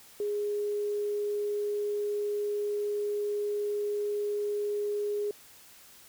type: tone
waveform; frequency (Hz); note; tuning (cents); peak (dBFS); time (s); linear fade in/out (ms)
sine; 413.7; G#4; -7; -28; 0.2-5.31; 2
effects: white hiss -54 dBFS RMS until 6.08 s